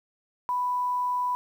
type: tone with quantisation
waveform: sine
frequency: 990 Hz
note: B5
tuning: 4 cents sharp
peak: -24 dBFS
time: 0.49-1.35 s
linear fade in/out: 0 ms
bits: 9
effects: none